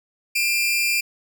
sawtooth tone pair together, 2392 / 2631 Hz, D7 / E7, +31 / -4 cents, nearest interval major second, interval 165 cents, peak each -16 / -24 dBFS, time 0.35-1.01 s, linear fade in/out 10 ms, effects none

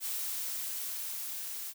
blue noise with level ramp, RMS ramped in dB -35 to -40 dBFS, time 0-1.74 s, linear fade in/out 50 ms, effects none

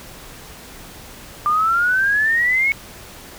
sine exponential sweep, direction up, 1190 to 2217 Hz, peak -14 dBFS, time 1.46-2.72 s, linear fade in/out 0 ms, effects pink hiss -39 dBFS RMS until 3.38 s

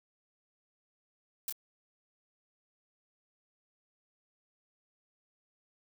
blue noise with echo, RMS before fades -35 dBFS, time 1.48-1.5 s, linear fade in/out 2 ms, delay 25 ms, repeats 1, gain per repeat -3 dB, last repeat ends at 1.525 s, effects none

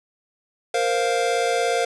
square chord, Bb suspended second, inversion none, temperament equal, 466.2 / 523.3 / 698.5 Hz, Bb4 / C5 / F5, 0 / 0 / 0 cents, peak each -24 / -26 / -24 dBFS, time 0.74-1.85 s, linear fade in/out 5 ms, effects resampled to 22050 Hz + 7-bit

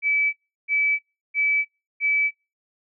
sine tone bursts, 2300 Hz, D7, 37 cents flat, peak -18 dBFS, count 4, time 0.02-2.31 s, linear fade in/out 50 ms, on 310 ms, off 350 ms, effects noise-tail reverb RT60 0.3 s tail -26 dB re dry

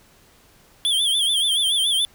square tone with vibrato, 3322 Hz, G#7, in tune, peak -18 dBFS, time 0.85-2.05 s, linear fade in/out 0 ms, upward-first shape sine, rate 7 Hz, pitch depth 110 cents each way, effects pink hiss -54 dBFS RMS until 2.14 s

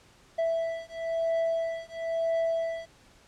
triangle beating tone pair, 659.3 / 660.3 Hz, E5 / E5, 0 / +3 cents, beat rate 1 Hz, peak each -28 dBFS, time 0.38-2.86 s, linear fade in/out 10 ms, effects pink hiss -58 dBFS RMS until 3.27 s + low-pass 8000 Hz 12 dB/octave

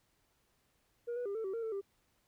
sine tone with pitch steps, 475.1 / 489.1 / 399.9 / 445.7 / 383.3 / 459.6 / 445.2 / 395.4 Hz, A#4 / B4 / G4 / A4 / G4 / A#4 / A4 / G4, +33 / -17 / +35 / +22 / -39 / -25 / +20 / +15 cents, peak -33 dBFS, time 1.07-1.814 s, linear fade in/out 20 ms, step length 93 ms, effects tanh soft clip ceiling -34 dBFS + pink hiss -75 dBFS RMS until 2.27 s

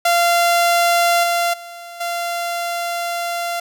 sawtooth tone with level steps, 690 Hz, F5, 21 cents flat, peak -9 / -12 / -29 / -17 dBFS, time 0.05-3.6 s, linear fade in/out 5 ms, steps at 1.23 / 1.53 / 2 s, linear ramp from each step 10 ms, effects none

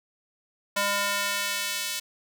square tone with high-pass filter sweep, 202 Hz, G#3, 48 cents flat, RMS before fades -28 dBFS, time 0.76-2 s, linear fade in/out 10 ms, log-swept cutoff 820 to 3300 Hz, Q 0.75, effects none

